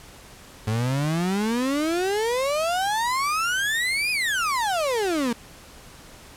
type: exponential two-way sweep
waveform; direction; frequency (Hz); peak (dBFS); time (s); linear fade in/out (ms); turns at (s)
35% pulse; up then down; 105.6 to 2523 to 224.9; -20; 0.67-5.33; 5; 4.11
effects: pink hiss -46 dBFS RMS until 6.36 s + low-pass 12000 Hz 12 dB/octave